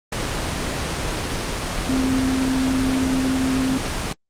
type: tone in noise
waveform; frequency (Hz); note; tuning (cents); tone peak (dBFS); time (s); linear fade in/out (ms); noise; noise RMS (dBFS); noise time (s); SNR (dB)
sine; 261.6; C4; 0; -18; 1.89-3.78; 5; pink; -24; 0.12-4.13; +3
effects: low-pass 8000 Hz 12 dB/octave + Opus 32 kbps